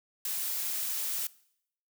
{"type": "noise", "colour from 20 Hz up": "blue", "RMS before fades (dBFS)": -33, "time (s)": [0.25, 1.27], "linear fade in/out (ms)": 2, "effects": ["noise-tail reverb RT60 0.7 s tail -21 dB re dry"]}